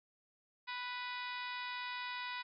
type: harmonic tone with a mistuned harmonic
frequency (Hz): 493.9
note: B4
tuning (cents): 0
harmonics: 2 / 3 / 4 / 5 / 6 / 7 / 8 / 9 / 10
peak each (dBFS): -44 / -48 / -46 / -48 / -54 / -53 / -50 / -56 / -55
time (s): 0.67-2.43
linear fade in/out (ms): 20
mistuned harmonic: 8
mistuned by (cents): -32
effects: none